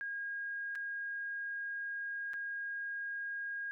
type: tone with dropouts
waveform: sine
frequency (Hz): 1629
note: G#6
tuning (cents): -34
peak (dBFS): -37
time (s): 0.01-3.71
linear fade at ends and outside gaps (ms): 0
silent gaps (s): 0.752-0.756 / 2.334-2.34
effects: none